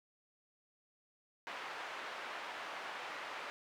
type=band-pass noise; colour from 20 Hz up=pink; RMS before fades=-45 dBFS; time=1.47-3.5 s; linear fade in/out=0 ms; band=790 to 2400 Hz; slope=12 dB/octave; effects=none